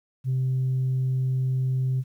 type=tone; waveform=sine; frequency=130 Hz; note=C3; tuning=11 cents flat; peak=-20 dBFS; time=0.24-2.04 s; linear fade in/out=50 ms; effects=tanh soft clip ceiling -19 dBFS + 10-bit